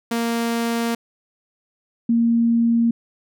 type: tone pair in turn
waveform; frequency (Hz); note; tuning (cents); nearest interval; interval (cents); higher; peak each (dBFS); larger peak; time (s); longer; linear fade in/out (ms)
sawtooth / sine; 232.4 / 232.4; A#3 / A#3; -5 / -5; unison; 0; neither; -16 / -14; second; 0.11-0.95 / 2.09-2.91; first; 5
effects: none